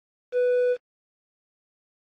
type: tone with quantisation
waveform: triangle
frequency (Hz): 494.7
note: B4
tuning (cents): +3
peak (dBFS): -17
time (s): 0.32-0.77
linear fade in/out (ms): 50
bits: 7
effects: low-pass 3000 Hz 12 dB/octave + AAC 32 kbps